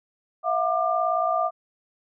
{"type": "tone cluster", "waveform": "sine", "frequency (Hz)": [660, 718, 1194], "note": ["E5", "F5", "D6"], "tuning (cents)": [2, 48, 28], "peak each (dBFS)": -25, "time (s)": [0.43, 1.51], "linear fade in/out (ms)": 50, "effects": []}